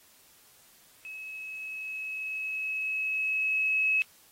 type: tone with level ramp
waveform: sine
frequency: 2573 Hz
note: E7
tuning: 43 cents flat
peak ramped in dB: -39 to -22 dBFS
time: 1.05-4.02 s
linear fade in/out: 0 ms
effects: white hiss -59 dBFS RMS until 4.31 s + AAC 48 kbps